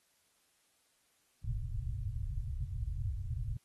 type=low-pass noise; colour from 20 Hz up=white; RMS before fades=-37 dBFS; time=1.44-3.57 s; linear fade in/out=5 ms; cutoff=130 Hz; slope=96 dB/octave; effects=white hiss -73 dBFS RMS until 3.64 s + AAC 32 kbps